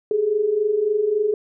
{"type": "tone pair together", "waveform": "sine", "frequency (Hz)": [401.5, 425.1], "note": ["G4", "G#4"], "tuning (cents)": [41, 40], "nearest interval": "minor second", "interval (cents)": 99, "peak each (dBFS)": [-24, -18], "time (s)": [0.11, 1.34], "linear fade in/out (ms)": 2, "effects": []}